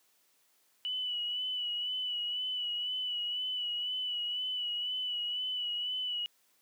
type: tone with vibrato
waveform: sine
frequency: 2960 Hz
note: F#7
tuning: in tune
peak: -32 dBFS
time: 0.85-6.26 s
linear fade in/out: 0 ms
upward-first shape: sine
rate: 2 Hz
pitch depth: 36 cents each way
effects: white hiss -70 dBFS RMS until 6.61 s + high-pass 200 Hz 12 dB/octave